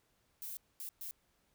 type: noise bursts at uneven times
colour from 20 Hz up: violet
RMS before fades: -44 dBFS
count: 3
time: 0.42-0.57 / 0.8-0.89 / 1.01-1.11 s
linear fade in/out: 0 ms
effects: pink hiss -75 dBFS RMS until 1.54 s